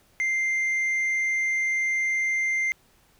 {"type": "tone with tanh clipping", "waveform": "sine", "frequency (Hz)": 2093, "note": "C7", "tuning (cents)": 0, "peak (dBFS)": -23, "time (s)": [0.2, 2.72], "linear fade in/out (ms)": 0, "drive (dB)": 3, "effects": ["pink hiss -61 dBFS RMS until 3.19 s"]}